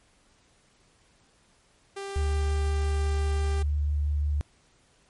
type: tone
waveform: sawtooth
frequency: 395.2 Hz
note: G4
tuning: 14 cents sharp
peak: -30 dBFS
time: 1.96-3.63 s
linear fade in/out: 10 ms
type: tone with vibrato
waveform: sine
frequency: 73.42 Hz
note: D2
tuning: in tune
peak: -23 dBFS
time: 2.16-4.41 s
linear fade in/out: 0 ms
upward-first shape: sine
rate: 5.8 Hz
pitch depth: 11 cents each way
effects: pink hiss -63 dBFS RMS until 5.09 s + MP3 48 kbps